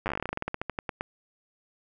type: slowing click train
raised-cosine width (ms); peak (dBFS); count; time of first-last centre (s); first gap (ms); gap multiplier
0.5; -15; 23; 0.06-1.009; 9; 1.13
effects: none